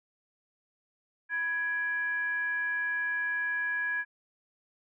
sine tone with frequency modulation, 1667 Hz, G#6, 6 cents sharp, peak -28 dBFS, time 1.29-4.05 s, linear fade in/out 50 ms, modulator 683 Hz, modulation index 0.34, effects none

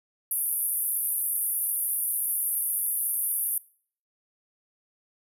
pink band-pass noise, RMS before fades -28 dBFS, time 0.31-3.58 s, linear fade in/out 2 ms, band 9700 to 14000 Hz, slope 96 dB/octave, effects noise-tail reverb RT60 0.5 s tail -22 dB re dry

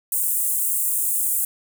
pink high-pass noise, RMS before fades -22 dBFS, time 0.12-1.45 s, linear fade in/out 2 ms, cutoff 8100 Hz, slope 48 dB/octave, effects none

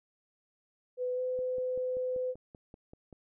sine tone with pitch glide, 500 to 507.3 Hz, B4 to B4, +21 to +46 cents, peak -30 dBFS, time 0.97-2.35 s, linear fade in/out 50 ms, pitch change +25 cents, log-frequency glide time 1.15-1.2 s
click train, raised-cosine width 2 ms, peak -36 dBFS, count 10, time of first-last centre 1.39-3.127 s, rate 5.18 Hz
effects none

